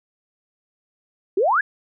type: exponential sweep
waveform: sine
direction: up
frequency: 350.8 to 1749 Hz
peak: -15 dBFS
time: 1.37-1.61 s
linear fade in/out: 5 ms
effects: none